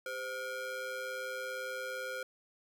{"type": "ring-modulated tone", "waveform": "square", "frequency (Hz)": 457.6, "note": "A#4", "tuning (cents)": -32, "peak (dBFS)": -35, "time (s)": [0.06, 2.23], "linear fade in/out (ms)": 2, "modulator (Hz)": 974, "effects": []}